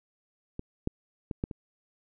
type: clicks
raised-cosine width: 3 ms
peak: -22 / -15 / -20 / -16 / -25 dBFS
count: 5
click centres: 0.594 / 0.874 / 1.312 / 1.439 / 1.512 s
effects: none